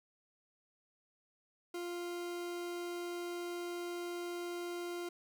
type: tone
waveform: 40% pulse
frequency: 349.2 Hz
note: F4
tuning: in tune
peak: -38 dBFS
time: 1.74-5.09 s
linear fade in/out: 5 ms
effects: none